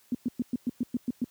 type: tone bursts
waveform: sine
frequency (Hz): 244.6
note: B3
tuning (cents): -16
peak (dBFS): -24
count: 9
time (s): 0.12-1.243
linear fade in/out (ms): 2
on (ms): 27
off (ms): 110
effects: white hiss -62 dBFS RMS until 1.3 s + high-pass 60 Hz 12 dB/octave